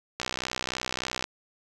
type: click train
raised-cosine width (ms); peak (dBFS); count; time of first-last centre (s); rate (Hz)
0.2; -12; 67; 0.2-1.241; 63.4
effects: none